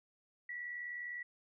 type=tone with amplitude modulation; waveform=sine; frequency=1944 Hz; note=B6; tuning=28 cents flat; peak=-38 dBFS; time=0.49-1.23 s; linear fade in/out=5 ms; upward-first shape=sine; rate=79.9 Hz; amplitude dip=50%; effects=none